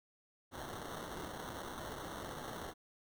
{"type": "noise with sample-and-hold", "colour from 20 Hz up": "white", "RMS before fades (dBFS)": -45, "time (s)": [0.51, 2.74], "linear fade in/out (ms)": 50, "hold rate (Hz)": 2450, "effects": []}